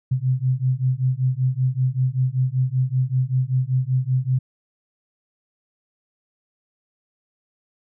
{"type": "beating tone pair", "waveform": "sine", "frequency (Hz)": [126.5, 131.7], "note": ["B2", "C3"], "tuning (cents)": [42, 12], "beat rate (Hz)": 5.2, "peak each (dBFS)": -21, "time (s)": [0.11, 4.39], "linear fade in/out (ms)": 10, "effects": []}